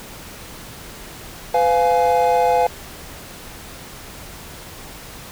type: chord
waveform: triangle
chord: F diminished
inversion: second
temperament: just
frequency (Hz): 502.9 / 698.5 / 838.1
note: Cb5 / F5 / Ab5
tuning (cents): +31 / 0 / +16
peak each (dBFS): -16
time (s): 1.54-2.67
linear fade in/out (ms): 5
effects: pink hiss -37 dBFS RMS until 5.31 s